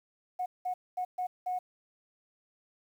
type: tone bursts at uneven times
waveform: sine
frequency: 730 Hz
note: F#5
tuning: 24 cents flat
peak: -29 dBFS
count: 5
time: 0.39-0.46 / 0.65-0.74 / 0.97-1.05 / 1.18-1.27 / 1.46-1.59 s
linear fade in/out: 10 ms
effects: tanh soft clip ceiling -25 dBFS + 10-bit